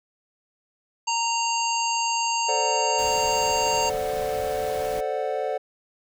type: harmonic tone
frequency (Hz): 927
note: A#5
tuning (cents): -10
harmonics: 1 / 3 / 5 / 7 / 8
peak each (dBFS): -24 / -29 / -31 / -32 / -33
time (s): 1.07-3.9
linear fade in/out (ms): 10
type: chord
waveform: triangle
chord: D dominant seventh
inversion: second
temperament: equal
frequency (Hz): 440 / 523.3 / 587.3 / 740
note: A4 / C5 / D5 / F#5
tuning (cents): 0 / 0 / 0 / 0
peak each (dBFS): -28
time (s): 2.48-5.58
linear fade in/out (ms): 10
type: noise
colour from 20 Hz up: pink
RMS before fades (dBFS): -38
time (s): 2.98-5.01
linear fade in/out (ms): 10
effects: none